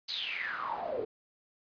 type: noise with band-pass filter sweep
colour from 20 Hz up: pink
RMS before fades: -36 dBFS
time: 0.08-1.05 s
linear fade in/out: 10 ms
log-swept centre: 4500 to 420 Hz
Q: 9.4
effects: resampled to 11025 Hz